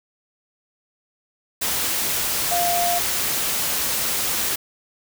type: tone in noise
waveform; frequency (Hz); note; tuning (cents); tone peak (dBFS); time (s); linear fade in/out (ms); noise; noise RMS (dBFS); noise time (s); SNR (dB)
sine; 698.5; F5; 0; -20; 2.51-2.99; 10; white; -23; 1.61-4.56; 0
effects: none